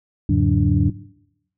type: tone cluster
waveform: sine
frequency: 82 / 102.8 / 137.9 / 182.2 / 292.5 Hz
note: E2 / G#2 / C#3 / F#3 / D4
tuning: -9 / -17 / -9 / -26 / -7 cents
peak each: -20 dBFS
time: 0.29-0.9 s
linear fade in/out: 5 ms
effects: noise-tail reverb RT60 0.8 s tail -18 dB re dry + tanh soft clip ceiling -3 dBFS